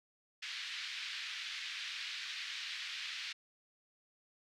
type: band-pass noise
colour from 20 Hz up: white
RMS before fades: -43 dBFS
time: 0.42-3.33 s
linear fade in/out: 10 ms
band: 1700 to 4200 Hz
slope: 24 dB/octave
effects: none